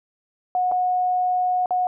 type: tone with dropouts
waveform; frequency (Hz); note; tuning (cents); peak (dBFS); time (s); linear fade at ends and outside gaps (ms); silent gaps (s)
sine; 729; F#5; -26; -18; 0.55-1.87; 1; 0.715-0.72 / 1.659-1.707
effects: none